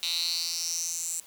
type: tone with high-pass filter sweep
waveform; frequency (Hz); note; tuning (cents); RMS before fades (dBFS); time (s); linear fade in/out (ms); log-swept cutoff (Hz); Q
10% pulse; 168; E3; +33; -31; 0.03-1.2; 0; 3600 to 7800; 5.7
effects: white hiss -53 dBFS RMS until 1.26 s